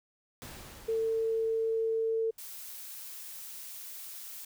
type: noise with exponential decay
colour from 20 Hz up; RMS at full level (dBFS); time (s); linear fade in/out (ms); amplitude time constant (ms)
pink; -44; 0.42-2.95; 0; 550
type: tone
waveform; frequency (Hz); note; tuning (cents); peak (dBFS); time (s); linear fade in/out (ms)
sine; 448.9; A4; +35; -27; 0.88-2.31; 10
type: noise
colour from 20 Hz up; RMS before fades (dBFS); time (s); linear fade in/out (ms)
blue; -44; 2.38-4.45; 5
effects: none